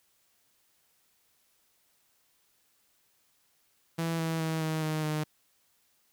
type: tone with pitch steps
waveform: sawtooth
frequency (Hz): 165.2 / 162.74 / 160.31 / 157.92 / 155.57 / 153.25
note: E3 / E3 / E3 / D#3 / D#3 / D#3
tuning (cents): +4 / -22 / -48 / +26 / 0 / -26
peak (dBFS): -25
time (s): 3.98-5.24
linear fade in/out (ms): 10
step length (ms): 210
effects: white hiss -70 dBFS RMS until 6.12 s